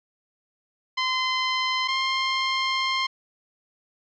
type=tone pair in turn; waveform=15% pulse; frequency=1031 / 1056.3 Hz; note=C6 / C6; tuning=-26 / +16 cents; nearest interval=unison; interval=42 cents; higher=second; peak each=-16 dBFS; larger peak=neither; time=0.97-1.88 / 1.88-3.07 s; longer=second; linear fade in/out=10 ms; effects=resampled to 16000 Hz